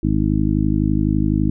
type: harmonic tone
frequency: 51.91 Hz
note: G#1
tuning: in tune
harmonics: 1 / 2 / 3 / 4 / 5 / 6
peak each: -22 / -22 / -22 / -22 / -22 / -22 dBFS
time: 0.03-1.5 s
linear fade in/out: 5 ms
effects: none